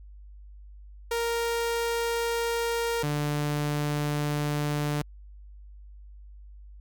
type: tone pair in turn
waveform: sawtooth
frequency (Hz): 466.2 / 147.52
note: A#4 / D3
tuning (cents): 0 / +8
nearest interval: octave + minor sixth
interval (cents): 1992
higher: first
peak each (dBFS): -22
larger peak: neither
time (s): 1.11-3.03 / 3.03-5.02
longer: second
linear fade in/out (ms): 5
effects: added 50 Hz sine -44 dBFS peak until 6.8 s